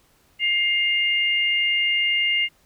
sine tone pair together, 2115 / 2819 Hz, C7 / F7, +18 / +16 cents, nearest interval perfect fourth, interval 498 cents, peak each -21 dBFS, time 0.39-2.49 s, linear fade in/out 50 ms, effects pink hiss -60 dBFS RMS until 2.65 s

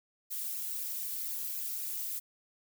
violet noise with flanger, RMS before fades -37 dBFS, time 0.3-2.2 s, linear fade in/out 20 ms, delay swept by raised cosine 0.42 to 3.52 ms, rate 3.9 Hz, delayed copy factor +0.8, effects none

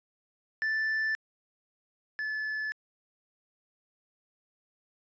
triangle tone pair in turn, 1760 / 1730.8 Hz, A6 / A6, 0 / -29 cents, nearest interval unison, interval 29 cents, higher first, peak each -25 / -29 dBFS, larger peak first, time 0.62-1.15 / 2.19-2.72 s, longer neither, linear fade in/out 0 ms, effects resampled to 16000 Hz

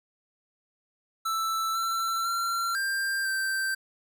square tone with pitch steps, 1323 / 1344 / 1367 / 1587 / 1563 Hz, E6 / E6 / F6 / G6 / G6, +6 / +33 / -37 / +21 / -6 cents, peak -27 dBFS, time 1.25-3.75 s, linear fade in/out 10 ms, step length 500 ms, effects none

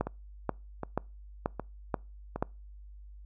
two click trains, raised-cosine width 1 ms, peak -14 / -20 dBFS, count 6 / 4, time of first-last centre 0.01-2.425 / 0.07-2.36 s, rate 2.07 / 1.31 Hz, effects noise-tail reverb RT60 0.3 s tail -26 dB re dry + added 50 Hz sine -46 dBFS peak until 3.25 s

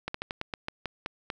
slowing click train, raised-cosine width 0.3 ms, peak -16 dBFS, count 10, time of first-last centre 0.08-1.301 s, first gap 64 ms, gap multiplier 1.18, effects none

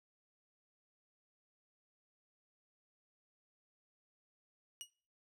20% pulse tone with exponential decay, 2897 Hz, F#7, 37 cents flat, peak -35 dBFS, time 4.81-4.9 s, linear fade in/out 0 ms, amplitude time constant 19 ms, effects noise-tail reverb RT60 0.5 s tail -25 dB re dry

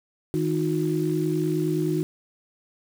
sine tone cluster, 157.3 / 311.4 / 361 Hz, D#3 / D#4 / F#4, +19 / +2 / -43 cents, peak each -26 dBFS, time 0.34-2.03 s, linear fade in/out 0 ms, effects 7-bit

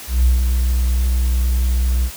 triangle tone with ADSR envelope, 62 Hz, B1, 7 cents sharp, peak -5 dBFS, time 0.07-2.11 s, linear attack 190 ms, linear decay 130 ms, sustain -6 dB, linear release 71 ms, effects tanh soft clip ceiling -7 dBFS + white hiss -34 dBFS RMS until 2.16 s

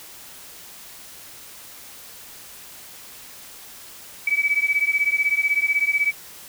sine beating tone pair, 2281 / 2297 Hz, C#7 / D7, +49 / -39 cents, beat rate 16 Hz, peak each -21 dBFS, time 4.27-6.12 s, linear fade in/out 5 ms, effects white hiss -42 dBFS RMS until 6.48 s

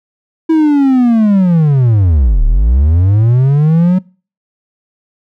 triangle linear two-way sweep, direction down then up, 326.5 to 33.81 to 187 Hz, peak -4 dBFS, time 0.49-3.99 s, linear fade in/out 10 ms, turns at 2.44 s, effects noise-tail reverb RT60 0.4 s tail -25 dB re dry

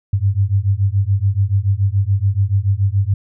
sine beating tone pair, 95.5 / 102.5 Hz, G2 / G#2, -45 / -22 cents, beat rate 7 Hz, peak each -16 dBFS, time 0.13-3.14 s, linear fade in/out 5 ms, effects none

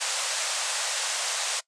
white band-pass noise, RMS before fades -29 dBFS, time 0-1.61 s, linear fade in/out 20 ms, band 520 to 8900 Hz, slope 48 dB/octave, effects noise-tail reverb RT60 0.1 s tail -21 dB re dry

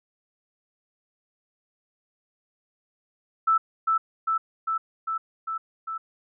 sine tone with echo, 1318.5 Hz, E6, in tune, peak -17 dBFS, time 3.47-3.58 s, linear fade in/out 10 ms, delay 400 ms, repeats 6, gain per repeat -2 dB, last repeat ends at 5.98 s, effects none

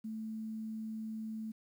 sine tone with quantisation, 220 Hz, A3, in tune, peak -38 dBFS, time 0.04-1.52 s, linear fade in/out 10 ms, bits 11, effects none

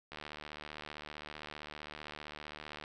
click train, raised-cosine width 0.3 ms, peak -28 dBFS, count 206, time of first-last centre 0.12-2.839 s, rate 75.4 Hz, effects none

